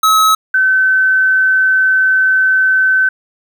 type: tone pair in turn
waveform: square / sine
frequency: 1285 / 1528.1 Hz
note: E6 / G6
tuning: -45 / -45 cents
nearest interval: minor third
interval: 300 cents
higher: second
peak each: -8 dBFS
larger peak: neither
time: 0.03-0.35 / 0.54-3.09 s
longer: second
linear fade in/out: 5 ms
effects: 8-bit